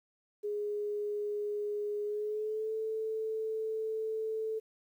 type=tone with pitch glide; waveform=sine; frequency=415.3 to 439.7 Hz; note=G#4 to A4; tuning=0 to -1 cents; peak=-32 dBFS; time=0.43-4.6 s; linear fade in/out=20 ms; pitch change=+99 cents; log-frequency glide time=2.04-2.73 s; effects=11-bit